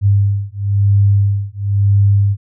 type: beating tone pair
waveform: sine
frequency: 99.9 / 100.89 Hz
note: G2 / G#2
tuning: +33 / -50 cents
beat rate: 0.99 Hz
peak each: -13 dBFS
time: 0.01-2.37 s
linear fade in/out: 50 ms
effects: none